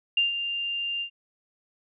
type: tone with ADSR envelope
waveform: sine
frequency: 2794 Hz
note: F7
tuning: in tune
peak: -18 dBFS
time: 0.17-1.1 s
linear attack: 4 ms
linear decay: 140 ms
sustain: -9 dB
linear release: 87 ms
effects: none

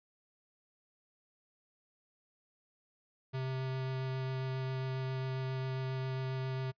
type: tone with vibrato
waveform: square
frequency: 131.2 Hz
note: C3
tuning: 5 cents sharp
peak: -35 dBFS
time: 3.33-6.72 s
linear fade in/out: 20 ms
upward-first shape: sine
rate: 7.4 Hz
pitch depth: 8 cents each way
effects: noise-tail reverb RT60 0.1 s tail -26 dB re dry + resampled to 11025 Hz

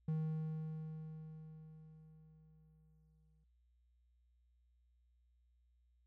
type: tone with exponential decay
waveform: triangle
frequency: 157.3 Hz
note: D#3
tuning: 19 cents sharp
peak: -32 dBFS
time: 0.08-3.44 s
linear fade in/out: 5 ms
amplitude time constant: 730 ms
effects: noise-tail reverb RT60 0.5 s tail -21 dB re dry + added 60 Hz sine -70 dBFS peak until 6.06 s

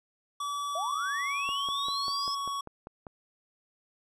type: tone with pitch glide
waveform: square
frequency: 1147 to 1118.2 Hz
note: D6 to C#6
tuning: -41 to +15 cents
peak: -32 dBFS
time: 0.4-2.61 s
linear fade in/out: 5 ms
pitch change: -44 cents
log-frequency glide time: 0.89-1.49 s
type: linear sweep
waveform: sine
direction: up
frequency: 610 to 5270 Hz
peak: -32 dBFS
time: 0.75-2.35 s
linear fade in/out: 5 ms
type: click train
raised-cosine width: 1 ms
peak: -28 dBFS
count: 9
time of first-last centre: 1.49-3.068 s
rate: 5.07 Hz
effects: low-pass 10000 Hz 12 dB/octave

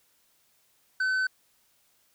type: tone with tanh clipping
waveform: sine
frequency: 1520 Hz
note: F#6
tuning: 46 cents sharp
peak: -25 dBFS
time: 1-1.27 s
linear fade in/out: 5 ms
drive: 6 dB
effects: white hiss -67 dBFS RMS until 2.14 s

